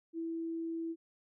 sine tone, 329.6 Hz, E4, in tune, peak -35 dBFS, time 0.13-0.96 s, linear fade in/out 50 ms, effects none

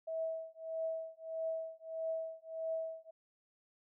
sine tone with tremolo, 648 Hz, E5, 30 cents flat, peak -33 dBFS, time 0.07-3.11 s, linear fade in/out 10 ms, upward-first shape triangle, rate 1.6 Hz, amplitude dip 100%, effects none

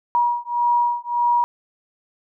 sine beating tone pair, 957 / 958.7 Hz, A#5 / A#5, +45 / +48 cents, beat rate 1.7 Hz, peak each -20 dBFS, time 0.15-1.44 s, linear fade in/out 0 ms, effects none

